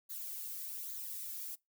violet noise with flanger, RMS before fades -43 dBFS, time 0.09-1.56 s, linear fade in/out 20 ms, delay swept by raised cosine 0.36 to 2.06 ms, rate 1.2 Hz, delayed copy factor -0.6, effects noise-tail reverb RT60 0.2 s tail -24 dB re dry

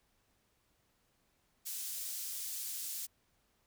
pink high-pass noise, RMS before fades -41 dBFS, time 1.65-3.07 s, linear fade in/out 20 ms, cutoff 6700 Hz, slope 12 dB/octave, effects pink hiss -75 dBFS RMS until 3.66 s

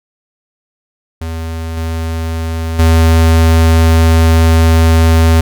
square tone with level steps, 81.6 Hz, E2, 17 cents flat, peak -19 / -16 / -6 dBFS, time 1.21-5.41 s, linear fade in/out 5 ms, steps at 1.77 / 2.79 s, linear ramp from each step 2 ms, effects none

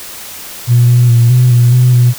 sine tone with pitch steps, 120.7 / 121.9 / 118.1 / 125.2 / 120.8 / 125.3 / 122.3 Hz, B2 / B2 / A#2 / B2 / B2 / B2 / B2, -39 / -22 / +23 / +24 / -38 / +25 / -16 cents, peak -3 dBFS, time 0.67-2.14 s, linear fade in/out 50 ms, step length 210 ms, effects tanh soft clip ceiling 0 dBFS + white hiss -28 dBFS RMS until 2.18 s

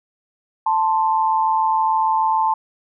sine tone pair together, 881.3 / 1048 Hz, A5 / C6, +3 / +2 cents, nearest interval minor third, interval 299 cents, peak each -16 / -21 dBFS, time 0.66-2.54 s, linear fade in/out 5 ms, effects none

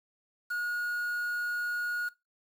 triangle tone with quantisation, 1444 Hz, F#6, 43 cents flat, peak -28 dBFS, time 0.5-2.09 s, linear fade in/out 10 ms, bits 8, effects noise-tail reverb RT60 0.2 s tail -18 dB re dry

